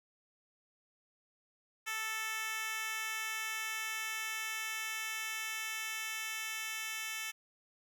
10% pulse tone with high-pass filter sweep, 440 Hz, A4, in tune, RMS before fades -39 dBFS, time 1.86-7.32 s, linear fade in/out 20 ms, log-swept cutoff 1600 to 2400 Hz, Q 0.98, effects none

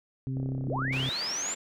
harmonic tone, 132 Hz, C3, 16 cents sharp, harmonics 1 / 2 / 3, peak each -30 / -36 / -49 dBFS, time 0.27-1.09 s, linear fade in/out 0 ms
click train, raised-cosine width 2 ms, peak -27 dBFS, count 25, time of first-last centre 0.37-1.091 s, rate 33.3 Hz
sine linear sweep, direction up, 49 to 7430 Hz, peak -30 dBFS, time 0.66-1.55 s, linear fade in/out 20 ms
white band-pass noise, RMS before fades -40 dBFS, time 0.92-1.55 s, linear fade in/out 10 ms, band 160 to 2900 Hz, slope 12 dB/octave
effects none

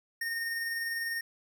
square tone with tremolo, 1840 Hz, A#6, 23 cents flat, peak -31 dBFS, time 0.21-1.21 s, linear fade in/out 5 ms, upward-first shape sine, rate 20 Hz, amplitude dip 30%, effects none

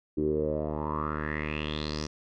10% pulse tone with low-pass filter sweep, 76 Hz, D#2, 40 cents flat, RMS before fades -31 dBFS, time 0.17-2.07 s, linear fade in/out 10 ms, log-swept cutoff 330 to 5700 Hz, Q 6.3, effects none

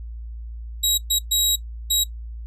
20% pulse tone bursts at uneven times, 3837 Hz, A#7, 49 cents sharp, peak -11 dBFS, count 4, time 0.83-0.98 / 1.1-1.19 / 1.31-1.56 / 1.9-2.04 s, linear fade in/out 10 ms, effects noise-tail reverb RT60 0.1 s tail -19 dB re dry + added 57 Hz sine -31 dBFS peak until 2.46 s

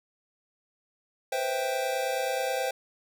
square chord, C major seventh, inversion third, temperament equal, 493.9 / 523.3 / 659.3 / 784 Hz, B4 / C5 / E5 / G5, 0 / 0 / 0 / 0 cents, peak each -37 / -31 / -36 / -33 dBFS, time 1.32-2.71 s, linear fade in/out 5 ms, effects none

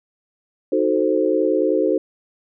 sine chord, D# diminished seventh, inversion none, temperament equal, 311.1 / 370 / 440 / 523.3 Hz, D#4 / F#4 / A4 / C5, 0 / 0 / 0 / 0 cents, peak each -21 dBFS, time 0.72-1.98 s, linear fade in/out 5 ms, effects none

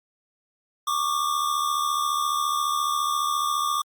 square tone pair together, 1118.5 / 1193 Hz, C#6 / D6, +15 / +27 cents, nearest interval minor second, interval 112 cents, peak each -28 / -25 dBFS, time 0.87-3.82 s, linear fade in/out 5 ms, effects Opus 48 kbps

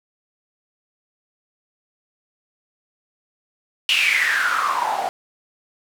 white noise with band-pass filter sweep, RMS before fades -20 dBFS, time 3.89-5.09 s, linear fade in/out 0 ms, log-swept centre 2900 to 690 Hz, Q 8.2, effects none

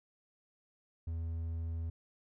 triangle tone, 82.41 Hz, E2, in tune, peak -33 dBFS, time 1.07-1.9 s, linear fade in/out 5 ms, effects none

